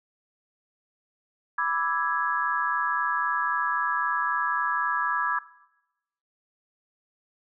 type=chord; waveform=sine; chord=E dominant seventh; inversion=second; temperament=equal; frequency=987.8 / 1174.7 / 1318.5 / 1661.2 Hz; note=B5 / D6 / E6 / G#6; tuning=0 / 0 / 0 / 0 cents; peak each=-30 / -29 / -31 / -27 dBFS; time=1.58-5.39 s; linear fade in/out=5 ms; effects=noise-tail reverb RT60 0.9 s tail -18 dB re dry